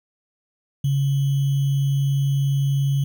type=tone with sample-and-hold; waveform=sine; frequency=138.59 Hz; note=C#3; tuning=in tune; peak=-17 dBFS; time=0.84-3.04 s; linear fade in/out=5 ms; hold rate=3150 Hz; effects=none